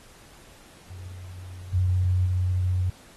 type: tone with level steps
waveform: sine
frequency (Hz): 91.3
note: F#2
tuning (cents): -23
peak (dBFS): -37 / -19 / -21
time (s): 0.9-2.9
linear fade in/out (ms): 5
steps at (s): 1.73 / 2.25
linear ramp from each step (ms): 20
effects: pink hiss -52 dBFS RMS until 3.16 s + AAC 32 kbps